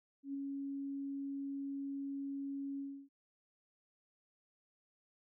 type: tone with ADSR envelope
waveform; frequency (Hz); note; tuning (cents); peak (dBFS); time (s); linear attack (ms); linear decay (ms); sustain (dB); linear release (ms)
sine; 277.2; C#4; 0; -36; 0.23-3.09; 110; 11; -2; 300
effects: noise-tail reverb RT60 0.1 s tail -23 dB re dry